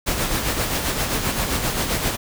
pink noise with tremolo, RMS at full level -21 dBFS, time 0.06-2.17 s, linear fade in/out 20 ms, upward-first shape sine, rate 7.6 Hz, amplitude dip 45%, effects none

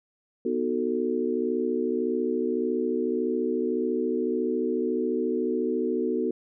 sine chord, B dominant seventh, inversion none, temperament just, 246.9 / 308.7 / 370.4 / 444.5 Hz, B3 / D#4 / F#4 / A4, 0 / -14 / +2 / +18 cents, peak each -29 / -32 / -28 / -29 dBFS, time 0.45-6.31 s, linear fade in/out 5 ms, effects none

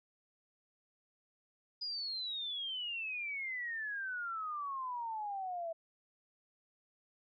sine exponential sweep, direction down, 4973 to 650 Hz, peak -37 dBFS, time 1.81-5.73 s, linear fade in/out 10 ms, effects none

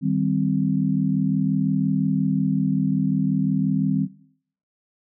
sine chord, C minor, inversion first, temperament equal, 155.56 / 196 / 261.6 Hz, Eb3 / G3 / C4, 0 / 0 / 0 cents, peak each -23 dBFS, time 0.01-4.08 s, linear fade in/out 50 ms, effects noise-tail reverb RT60 0.6 s tail -17 dB re dry

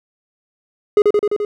triangle tone with echo, 415.3 Hz, G#4, in tune, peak -5 dBFS, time 0.97-1.02 s, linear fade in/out 2 ms, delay 86 ms, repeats 5, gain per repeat -2 dB, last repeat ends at 1.45 s, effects none

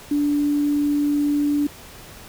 sine tone with quantisation, 291.1 Hz, D4, 15 cents flat, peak -17 dBFS, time 0.11-1.67 s, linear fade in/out 5 ms, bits 7, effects pink hiss -42 dBFS RMS until 2.28 s

